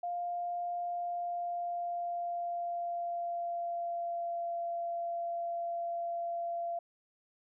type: tone with pitch glide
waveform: sine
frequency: 701 to 685.4 Hz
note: F5 to F5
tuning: +6 to -33 cents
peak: -33 dBFS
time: 0.03-6.79 s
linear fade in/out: 5 ms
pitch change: -39 cents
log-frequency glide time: 0.77-4.57 s
effects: none